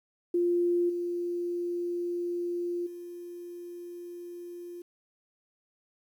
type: tone with level steps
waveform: sine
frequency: 349.2 Hz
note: F4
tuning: in tune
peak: -23 / -29 / -39 dBFS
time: 0.34-4.82 s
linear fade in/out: 5 ms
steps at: 0.89 / 2.86 s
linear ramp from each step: 10 ms
effects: 10-bit